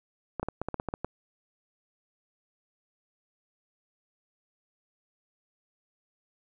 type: clicks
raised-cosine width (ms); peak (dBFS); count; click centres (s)
1; -17; 10; 0.397 / 0.43 / 0.486 / 0.616 / 0.686 / 0.743 / 0.799 / 0.887 / 0.939 / 1.046
effects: none